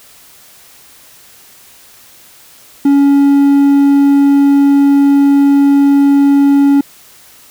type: tone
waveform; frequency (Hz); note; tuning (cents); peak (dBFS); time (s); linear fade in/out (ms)
triangle; 280.7; C#4; +22; -3; 2.85-6.81; 5
effects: white hiss -41 dBFS RMS until 7.5 s